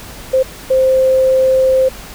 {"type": "tone bursts at uneven times", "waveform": "sine", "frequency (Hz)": 523, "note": "C5", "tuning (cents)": -1, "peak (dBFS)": -8, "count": 2, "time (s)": [[0.33, 0.43], [0.7, 1.89]], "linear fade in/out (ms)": 10, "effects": ["added 50 Hz sine -37 dBFS peak until 2.14 s", "pink hiss -33 dBFS RMS until 2.14 s"]}